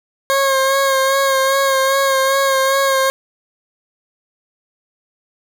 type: tone with vibrato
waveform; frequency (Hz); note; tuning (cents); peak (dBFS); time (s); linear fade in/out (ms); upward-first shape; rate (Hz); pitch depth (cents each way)
20% pulse; 540; C#5; -45; -8; 0.3-3.1; 0; sine; 2.5; 29
effects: none